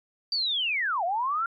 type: linear two-way sweep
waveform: sine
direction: down then up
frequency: 4699 to 659.3 to 1404 Hz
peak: -24 dBFS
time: 0.32-1.46 s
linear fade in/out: 2 ms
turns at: 1.04 s
effects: MP3 96 kbps